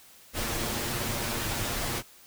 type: noise with comb filter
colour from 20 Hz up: pink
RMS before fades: -31 dBFS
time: 0.33-2.03 s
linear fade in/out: 50 ms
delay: 8.6 ms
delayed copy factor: +0.5
effects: white hiss -54 dBFS RMS until 2.26 s